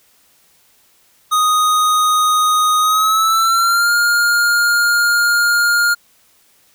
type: tone with pitch glide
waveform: square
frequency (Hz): 1244.5 to 1413.1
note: D#6 to F6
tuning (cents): 0 to +20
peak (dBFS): -12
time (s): 1.31-5.95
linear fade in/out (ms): 20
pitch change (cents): +220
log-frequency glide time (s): 2.8-3.93
effects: white hiss -54 dBFS RMS until 6.74 s